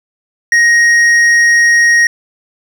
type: tone with hard clipping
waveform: triangle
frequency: 1876 Hz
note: A#6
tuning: 11 cents sharp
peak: -7 dBFS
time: 0.52-2.07 s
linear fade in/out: 2 ms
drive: 10 dB
effects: none